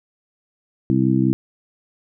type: harmonic tone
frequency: 65 Hz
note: C2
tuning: 11 cents flat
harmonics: 2 / 3 / 4 / 5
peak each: -20 / -20 / -20 / -20 dBFS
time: 0.9-1.33 s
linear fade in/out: 0 ms
effects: none